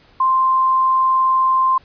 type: tone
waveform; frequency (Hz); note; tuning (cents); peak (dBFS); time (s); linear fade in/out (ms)
sine; 1046.5; C6; 0; -12; 0.2-1.78; 5
effects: pink hiss -51 dBFS RMS until 1.84 s + resampled to 11025 Hz

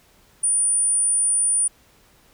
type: tone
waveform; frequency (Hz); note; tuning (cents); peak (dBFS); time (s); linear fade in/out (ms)
sine; 9397; D9; 0; -14; 0.43-1.68; 10
effects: tanh soft clip ceiling -16 dBFS + pink hiss -56 dBFS RMS until 2.33 s

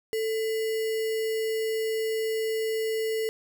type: tone with sample-and-hold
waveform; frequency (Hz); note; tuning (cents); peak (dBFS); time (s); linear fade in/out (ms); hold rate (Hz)
sine; 442; A4; +8; -25; 0.13-3.29; 0; 2450
effects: none

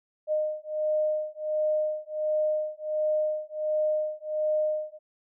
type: beating tone pair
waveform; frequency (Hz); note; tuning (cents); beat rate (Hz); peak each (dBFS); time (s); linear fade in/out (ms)
sine; 613 / 614.4; D#5 / D#5; -26 / -22; 1.4; -28; 0.27-4.99; 50
effects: none

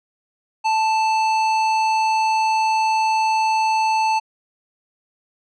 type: tone with tanh clipping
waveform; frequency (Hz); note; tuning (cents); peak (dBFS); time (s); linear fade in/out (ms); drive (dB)
sine; 880; A5; 0; -18; 0.64-4.2; 20; 17
effects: low-pass 7000 Hz 12 dB/octave

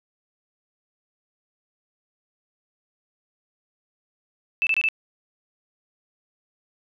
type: tone bursts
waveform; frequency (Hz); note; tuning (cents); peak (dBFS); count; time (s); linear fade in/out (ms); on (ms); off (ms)
sine; 2637; E7; 0; -18; 4; 4.62-4.887; 0; 48; 25
effects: none

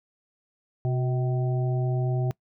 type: harmonic tone with a mistuned harmonic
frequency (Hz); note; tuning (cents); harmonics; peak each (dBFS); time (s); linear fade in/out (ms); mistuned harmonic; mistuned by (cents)
127.9; C3; -39; 1 / 3 / 5 / 6; -23 / -33 / -37 / -39; 0.85-2.31; 0; 3; -65
effects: noise-tail reverb RT60 0.1 s tail -23 dB re dry

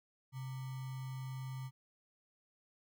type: tone with sample-and-hold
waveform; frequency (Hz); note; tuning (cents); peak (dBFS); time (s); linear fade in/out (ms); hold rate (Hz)
sine; 130.9; C3; +1; -40; 0.32-1.71; 50; 1050
effects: none

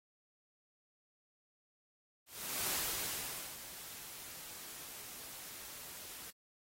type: noise with ADSR envelope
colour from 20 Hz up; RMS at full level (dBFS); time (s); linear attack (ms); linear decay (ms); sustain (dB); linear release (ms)
white; -36; 2.26-6.31; 410; 900; -13; 14
effects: AAC 48 kbps

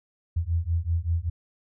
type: beating tone pair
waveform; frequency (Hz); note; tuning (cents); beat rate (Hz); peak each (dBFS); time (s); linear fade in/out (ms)
sine; 81.6 / 86.8; E2 / F2; -17 / -10; 5.2; -26; 0.36-1.3; 10
effects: none

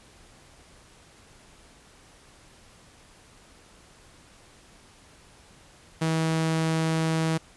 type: tone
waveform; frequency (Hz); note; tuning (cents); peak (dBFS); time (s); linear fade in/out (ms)
sawtooth; 161.1; E3; -39; -19; 6.01-7.38; 10
effects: pink hiss -54 dBFS RMS until 7.56 s + resampled to 24000 Hz

